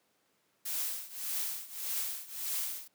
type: noise with tremolo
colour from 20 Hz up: blue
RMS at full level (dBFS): -33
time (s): 0.65-2.88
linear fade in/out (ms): 10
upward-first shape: triangle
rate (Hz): 1.7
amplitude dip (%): 90
effects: pink hiss -73 dBFS RMS until 2.94 s + high-pass 200 Hz 12 dB/octave